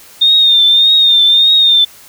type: tone with vibrato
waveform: sine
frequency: 3647 Hz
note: A#7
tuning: 39 cents flat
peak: -5 dBFS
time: 0.21-1.85 s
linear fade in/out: 10 ms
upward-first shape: triangle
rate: 1.7 Hz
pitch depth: 61 cents each way
effects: white hiss -39 dBFS RMS until 2.08 s